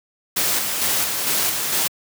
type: noise with tremolo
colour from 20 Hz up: white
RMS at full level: -20 dBFS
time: 0.36-1.88 s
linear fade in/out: 10 ms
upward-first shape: square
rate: 2.2 Hz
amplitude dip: 35%
effects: high-pass 100 Hz 12 dB/octave